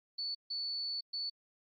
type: tone bursts at uneven times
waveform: sine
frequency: 4460 Hz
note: C#8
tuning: 10 cents sharp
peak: -35 dBFS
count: 3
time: 0.18-0.35 / 0.5-1.01 / 1.13-1.3 s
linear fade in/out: 10 ms
effects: AAC 48 kbps